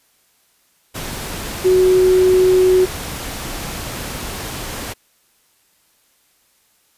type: tone in noise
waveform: sine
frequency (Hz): 370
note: F#4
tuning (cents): 0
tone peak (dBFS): -9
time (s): 1.64-2.86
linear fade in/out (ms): 20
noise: pink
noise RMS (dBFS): -27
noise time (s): 0.94-4.94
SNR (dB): +15
effects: white hiss -59 dBFS RMS until 6.97 s + resampled to 32000 Hz